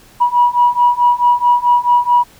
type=beating tone pair; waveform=sine; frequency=967 / 971.6 Hz; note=B5 / B5; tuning=-37 / -29 cents; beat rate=4.6 Hz; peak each=-12 / -11 dBFS; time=0.2-2.24 s; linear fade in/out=20 ms; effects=tanh soft clip ceiling -1 dBFS + pink hiss -45 dBFS RMS until 2.39 s